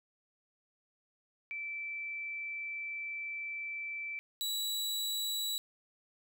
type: tone pair in turn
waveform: sine / sawtooth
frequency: 2327 / 3914 Hz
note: D7 / B7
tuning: -17 / -16 cents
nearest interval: major sixth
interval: 901 cents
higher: second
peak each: -37 / -30 dBFS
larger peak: second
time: 1.51-4.19 / 4.41-5.58 s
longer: first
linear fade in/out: 0 ms
effects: none